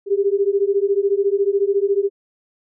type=beating tone pair; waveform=sine; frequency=392 / 406 Hz; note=G4 / G#4; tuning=0 / -39 cents; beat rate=14 Hz; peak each=-18 dBFS; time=0.06-2.1 s; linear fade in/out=50 ms; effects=none